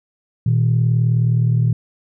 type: tone pair together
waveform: sine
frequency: 118.53 / 158 Hz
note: A#2 / D#3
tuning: +29 / +27 cents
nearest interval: perfect fourth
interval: 498 cents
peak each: -13 / -18 dBFS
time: 0.46-1.73 s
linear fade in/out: 5 ms
effects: tanh soft clip ceiling -7 dBFS